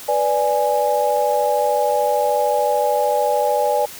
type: chord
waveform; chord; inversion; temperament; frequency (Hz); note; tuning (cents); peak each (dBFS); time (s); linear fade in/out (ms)
sine; G# diminished; first; equal; 493.9 / 587.3 / 830.6; B4 / D5 / G#5; 0 / 0 / 0; -21 / -19 / -19; 0.08-3.86; 10
effects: white hiss -36 dBFS RMS until 3.99 s